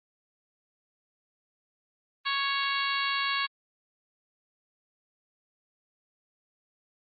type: harmonic tone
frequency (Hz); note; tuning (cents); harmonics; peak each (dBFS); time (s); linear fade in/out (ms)
554.4; C#5; 0; 2 / 3 / 4 / 5 / 6 / 7 / 8; -31 / -33 / -34 / -35 / -36 / -36 / -37; 2.25-3.47; 20
effects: Opus 24 kbps